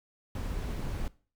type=noise; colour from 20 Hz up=brown; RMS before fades=-34 dBFS; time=0.35-1.08 s; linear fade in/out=2 ms; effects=noise-tail reverb RT60 0.4 s tail -20 dB re dry